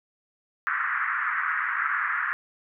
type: band-pass noise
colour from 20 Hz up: pink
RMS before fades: -27 dBFS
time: 0.67-2.33 s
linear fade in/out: 0 ms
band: 1200 to 1900 Hz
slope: 48 dB/octave
effects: none